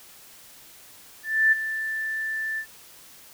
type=tone with ADSR envelope; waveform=sine; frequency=1766 Hz; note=A6; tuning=6 cents sharp; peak=-14 dBFS; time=1.23-2.66 s; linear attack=290 ms; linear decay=18 ms; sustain=-12 dB; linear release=78 ms; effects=white hiss -49 dBFS RMS until 3.33 s